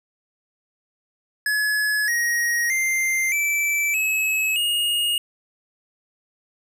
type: tone with pitch steps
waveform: square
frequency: 1700 / 1886.3 / 2093 / 2322 / 2577 / 2859 Hz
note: G#6 / A#6 / C7 / D7 / E7 / F7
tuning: +40 / +20 / 0 / -20 / -40 / +40 cents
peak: -20 dBFS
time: 1.46-5.18 s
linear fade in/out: 2 ms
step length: 620 ms
effects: none